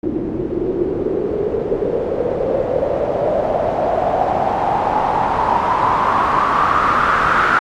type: noise with low-pass filter sweep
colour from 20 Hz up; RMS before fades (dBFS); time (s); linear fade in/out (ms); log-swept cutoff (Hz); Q
white; -17; 0.03-7.59; 2; 320 to 1400; 5.6
effects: AAC 64 kbps